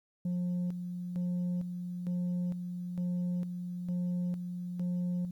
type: tone with tremolo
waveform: sine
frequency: 177.8 Hz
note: F3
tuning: 31 cents sharp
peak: -27 dBFS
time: 0.25-5.31 s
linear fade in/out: 5 ms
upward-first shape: square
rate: 1.1 Hz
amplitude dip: 60%
effects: tanh soft clip ceiling -29 dBFS + 11-bit